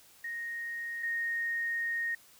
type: tone pair in turn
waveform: sine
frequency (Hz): 1864.7 / 1857.9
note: A#6 / A#6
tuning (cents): 0 / -6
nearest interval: unison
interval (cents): 6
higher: first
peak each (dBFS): -35 / -30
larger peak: second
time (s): 0.24-1.03 / 1.03-2.15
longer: second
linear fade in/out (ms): 5
effects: white hiss -59 dBFS RMS until 2.39 s